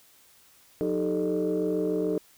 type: tone cluster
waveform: sine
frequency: 180.1 / 310.4 / 393.1 / 440 / 606 Hz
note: F#3 / D#4 / G4 / A4 / D#5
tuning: -46 / -4 / +5 / 0 / -46 cents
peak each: -33 / -28 / -32 / -27 / -35 dBFS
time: 0.81-2.18 s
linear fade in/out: 0 ms
effects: tanh soft clip ceiling -17 dBFS + white hiss -58 dBFS RMS until 2.37 s